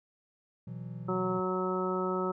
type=chord; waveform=triangle; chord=B suspended fourth; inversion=none; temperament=equal; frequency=123.47 / 164.81 / 185 Hz; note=B2 / E3 / F#3; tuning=0 / 0 / 0 cents; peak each=-39 / -41 / -42 dBFS; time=0.67-1.4 s; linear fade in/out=5 ms
type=harmonic tone; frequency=185 Hz; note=F#3; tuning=in tune; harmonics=1 / 2 / 3 / 4 / 5 / 6 / 7; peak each=-35 / -32 / -38 / -44 / -39 / -46 / -35 dBFS; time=1.08-2.32 s; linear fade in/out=10 ms
effects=none